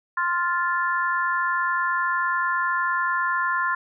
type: chord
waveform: sine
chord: F major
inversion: second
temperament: just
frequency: 1047.7 / 1396.9 / 1746.1 Hz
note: C6 / F6 / A6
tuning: +2 / 0 / -14 cents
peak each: -24 / -26 / -26 dBFS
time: 0.17-3.75 s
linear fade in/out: 5 ms
effects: none